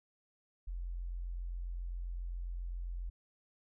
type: tone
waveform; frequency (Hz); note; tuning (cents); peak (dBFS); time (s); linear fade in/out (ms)
sine; 43.73; F1; +3; -37; 0.67-3.1; 10
effects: none